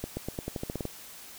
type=accelerating click train; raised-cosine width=2 ms; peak=-19 dBFS; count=11; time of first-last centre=0.04-0.853 s; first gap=130 ms; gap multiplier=0.89; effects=white hiss -47 dBFS RMS until 1.38 s